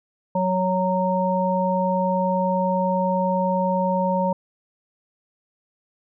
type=harmonic tone; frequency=185 Hz; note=F#3; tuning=in tune; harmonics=1 / 3 / 5; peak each=-23 / -23 / -23 dBFS; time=0.35-4.33 s; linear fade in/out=5 ms; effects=none